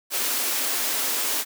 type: high-pass noise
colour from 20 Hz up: white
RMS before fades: -25 dBFS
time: 0.1-1.45 s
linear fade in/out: 50 ms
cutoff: 230 Hz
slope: 96 dB/octave
effects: none